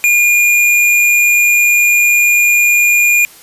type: tone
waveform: square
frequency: 2423 Hz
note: D#7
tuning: 47 cents flat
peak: -8 dBFS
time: 0.04-3.25 s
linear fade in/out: 0 ms
effects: white hiss -39 dBFS RMS until 3.42 s + resampled to 32000 Hz